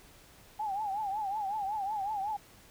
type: tone with vibrato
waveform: sine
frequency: 820 Hz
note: G#5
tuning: 22 cents flat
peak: -31 dBFS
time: 0.59-2.37 s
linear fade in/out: 10 ms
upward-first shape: triangle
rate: 5.4 Hz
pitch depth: 140 cents each way
effects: pink hiss -57 dBFS RMS until 2.7 s